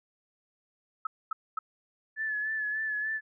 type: tone bursts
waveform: sine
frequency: 1293 Hz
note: E6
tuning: 34 cents flat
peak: -28 dBFS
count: 3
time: 1.05-1.59 s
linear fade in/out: 5 ms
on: 20 ms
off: 240 ms
type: tone with vibrato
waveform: sine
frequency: 1730 Hz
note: A6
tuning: 30 cents flat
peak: -29 dBFS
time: 2.16-3.21 s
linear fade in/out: 50 ms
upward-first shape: sine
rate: 3.4 Hz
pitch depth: 36 cents each way
effects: none